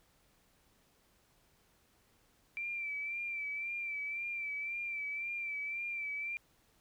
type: tone with vibrato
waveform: sine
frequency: 2342 Hz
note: D7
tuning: 5 cents flat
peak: -36 dBFS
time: 2.57-6.37 s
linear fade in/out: 0 ms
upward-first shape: sine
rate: 1.9 Hz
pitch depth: 43 cents each way
effects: pink hiss -70 dBFS RMS until 6.8 s